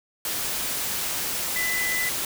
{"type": "tone in noise", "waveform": "sine", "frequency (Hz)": 2000, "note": "B6", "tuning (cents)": 21, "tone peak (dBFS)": -25, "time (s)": [1.56, 2.09], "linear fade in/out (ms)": 2, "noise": "white", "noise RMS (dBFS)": -28, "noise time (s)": [0.25, 2.25], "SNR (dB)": 0, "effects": []}